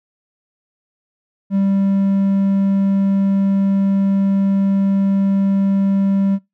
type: tone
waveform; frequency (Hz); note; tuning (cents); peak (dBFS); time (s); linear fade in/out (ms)
triangle; 196; G3; 0; -11; 1.5-6.39; 50
effects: noise-tail reverb RT60 0.2 s tail -23 dB re dry